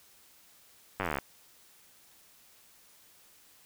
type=slowing click train; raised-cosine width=0.5 ms; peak=-16 dBFS; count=16; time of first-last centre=1-1.186 s; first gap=10 ms; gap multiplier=1.03; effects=white hiss -60 dBFS RMS until 3.65 s